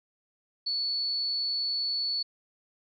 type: tone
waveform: sine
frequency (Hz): 4435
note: C#8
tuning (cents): 0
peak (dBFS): -27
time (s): 0.66-2.23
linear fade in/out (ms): 10
effects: none